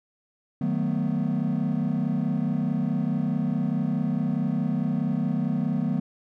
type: chord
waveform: triangle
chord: B dominant seventh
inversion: first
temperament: just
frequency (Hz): 154.34 / 185.21 / 222.2 / 246.9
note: D#3 / F#3 / A3 / B3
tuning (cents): -14 / +2 / +17 / 0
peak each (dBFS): -26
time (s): 0.61-6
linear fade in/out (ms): 5
effects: tanh soft clip ceiling -14 dBFS